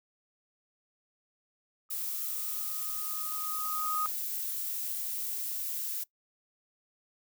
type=tone with exponential growth; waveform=sine; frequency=1244.5 Hz; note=D#6; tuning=in tune; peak=-28 dBFS; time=1.89-4.06 s; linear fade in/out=0 ms; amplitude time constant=470 ms
type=noise; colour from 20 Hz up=violet; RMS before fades=-35 dBFS; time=1.9-6.04 s; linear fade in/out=10 ms
effects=noise-tail reverb RT60 0.1 s tail -20 dB re dry